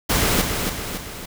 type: noise with echo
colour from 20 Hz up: pink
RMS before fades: -19 dBFS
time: 0.09-0.42 s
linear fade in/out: 10 ms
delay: 280 ms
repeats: 3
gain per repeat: -5 dB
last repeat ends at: 1.26 s
effects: none